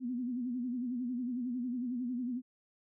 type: tone with vibrato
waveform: sine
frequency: 246.9 Hz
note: B3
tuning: in tune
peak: -33 dBFS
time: 0-2.42 s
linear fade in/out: 50 ms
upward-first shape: sine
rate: 11 Hz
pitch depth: 87 cents each way
effects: none